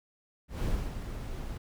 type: noise with ADSR envelope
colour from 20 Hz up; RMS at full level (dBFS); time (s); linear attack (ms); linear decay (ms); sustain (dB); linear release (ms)
brown; -30; 0.48-1.58; 160; 270; -7; 11
effects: none